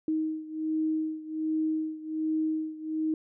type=beating tone pair; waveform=sine; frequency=313.7 / 315 Hz; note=D#4 / D#4; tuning=+14 / +21 cents; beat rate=1.3 Hz; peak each=-29 / -32 dBFS; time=0.08-3.14 s; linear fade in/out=2 ms; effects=none